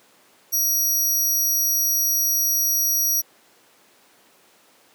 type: tone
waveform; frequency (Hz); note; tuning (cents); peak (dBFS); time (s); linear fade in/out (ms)
20% pulse; 5750; F8; +50; -13; 0.52-3.22; 20
effects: pink hiss -55 dBFS RMS until 4.94 s + high-pass 300 Hz 12 dB/octave